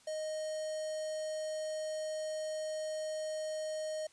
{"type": "tone with notch filter", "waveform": "square", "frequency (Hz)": 622, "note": "D#5", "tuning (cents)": -1, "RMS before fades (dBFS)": -38, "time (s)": [0.07, 4.07], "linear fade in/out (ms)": 5, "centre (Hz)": 2300, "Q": 0.78, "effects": ["white hiss -64 dBFS RMS until 4.12 s", "resampled to 22050 Hz"]}